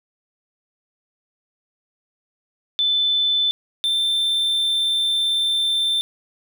sine / triangle tone pair in turn, 3520 / 3561 Hz, A7 / A7, 0 / +20 cents, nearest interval unison, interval 20 cents, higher second, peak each -16 dBFS, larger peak neither, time 2.79-3.51 / 3.84-6.01 s, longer second, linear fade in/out 0 ms, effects none

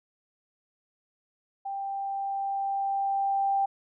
sine tone with level ramp, 788 Hz, G5, 9 cents sharp, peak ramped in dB -31 to -22 dBFS, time 1.65-3.66 s, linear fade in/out 10 ms, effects none

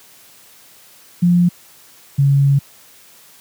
sine tone pair in turn, 175.6 / 139.37 Hz, F3 / C#3, +10 / +10 cents, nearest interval major third, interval 400 cents, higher first, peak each -9 dBFS, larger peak neither, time 1.22-1.49 / 2.18-2.59 s, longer second, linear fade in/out 10 ms, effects white hiss -46 dBFS RMS until 3.4 s + high-pass 80 Hz 12 dB/octave

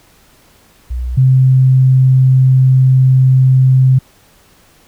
sine tone pair in turn, 61.74 / 130.49 Hz, B1 / C3, 0 / -4 cents, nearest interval octave + minor second, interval 1296 cents, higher second, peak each -16 / -5 dBFS, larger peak second, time 0.9-1.17 / 1.17-3.99 s, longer second, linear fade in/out 10 ms, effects pink hiss -48 dBFS RMS until 4.87 s

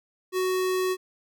square tone, 371.2 Hz, F#4, 6 cents sharp, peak -24 dBFS, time 0.32-0.97 s, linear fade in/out 50 ms, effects none

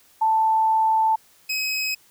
sine / 25% pulse tone pair in turn, 883 / 2541 Hz, A5 / D#7, +6 / +36 cents, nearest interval octave + tritone, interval 1830 cents, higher second, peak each -16 / -19 dBFS, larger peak first, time 0.21-1.16 / 1.49-1.95 s, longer first, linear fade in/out 10 ms, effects white hiss -56 dBFS RMS until 2.1 s

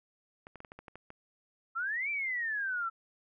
clicks, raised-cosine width 0.5 ms, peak -32 dBFS, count 9, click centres 0.469 / 0.557 / 0.604 / 0.648 / 0.719 / 0.79 / 0.882 / 0.956 / 1.104 s
sine exponential two-way sweep, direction up then down, 1307 to 2370 to 1317 Hz, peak -31 dBFS, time 1.75-2.9 s, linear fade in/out 20 ms, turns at 2.1 s
effects none

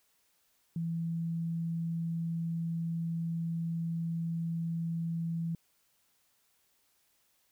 sine tone, 166.2 Hz, E3, 15 cents sharp, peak -31 dBFS, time 0.76-5.55 s, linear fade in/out 2 ms, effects white hiss -72 dBFS RMS until 7.51 s

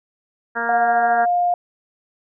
harmonic tone, 233.1 Hz, A#3, in tune, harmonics 1 / 2 / 3 / 4 / 5 / 6 / 7 / 8, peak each -34 / -30 / -28 / -28 / -33 / -26 / -25 / -36 dBFS, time 0.55-1.26 s, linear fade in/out 20 ms
sine tone with pitch glide, 713 to 706.8 Hz, F5 to F5, +36 to +21 cents, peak -15 dBFS, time 0.69-1.54 s, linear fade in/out 2 ms, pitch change -15 cents, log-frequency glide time 1.13-1.25 s
effects none

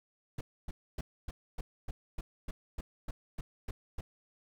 brown noise bursts, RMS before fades -37 dBFS, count 13, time 0.38-4.01 s, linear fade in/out 5 ms, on 30 ms, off 270 ms, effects none

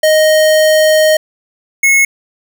square tone pair in turn, 622.3 / 2181 Hz, D#5 / C#7, 0 / -29 cents, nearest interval octave + minor seventh, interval 2171 cents, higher second, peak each -7 dBFS, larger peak neither, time 0.03-1.17 / 1.83-2.05 s, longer first, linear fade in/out 5 ms, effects none

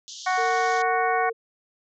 white band-pass noise, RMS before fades -40 dBFS, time 0.08-0.82 s, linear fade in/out 0 ms, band 3000 to 6900 Hz, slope 96 dB/octave
harmonic tone, 370 Hz, F#4, in tune, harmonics 2 / 3 / 4 / 5 / 6, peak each -23 / -27 / -29 / -31 / -33 dBFS, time 0.26-1.3 s, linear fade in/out 10 ms
sine tone, 457.4 Hz, A#4, 33 cents flat, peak -27 dBFS, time 0.37-1.33 s, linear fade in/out 20 ms
effects none

